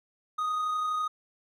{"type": "tone with amplitude modulation", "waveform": "triangle", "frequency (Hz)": 1244.5, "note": "D#6", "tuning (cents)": 0, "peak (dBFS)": -24, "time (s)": [0.38, 1.08], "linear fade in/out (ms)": 10, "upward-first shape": "sine", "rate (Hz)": 32.1, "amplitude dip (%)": 25, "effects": []}